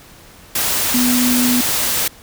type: tone in noise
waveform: sine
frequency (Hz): 246.9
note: B3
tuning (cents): 0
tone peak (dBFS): -14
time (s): 0.94-1.61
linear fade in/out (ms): 5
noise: white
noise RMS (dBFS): -18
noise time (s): 0.55-2.08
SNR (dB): +1
effects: pink hiss -43 dBFS RMS until 2.22 s